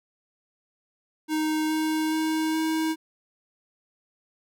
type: tone with pitch steps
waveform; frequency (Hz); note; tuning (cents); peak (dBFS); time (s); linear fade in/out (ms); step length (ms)
square; 311.1 / 313.4 / 315.8 / 318.2; D#4 / D#4 / D#4 / D#4; 0 / +13 / +26 / +39; -24; 1.28-2.96; 50; 420
effects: none